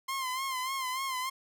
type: tone with vibrato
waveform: sawtooth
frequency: 1046.5 Hz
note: C6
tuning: in tune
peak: -28 dBFS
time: 0.08-1.3 s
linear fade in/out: 10 ms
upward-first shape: sine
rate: 3.4 Hz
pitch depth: 64 cents each way
effects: none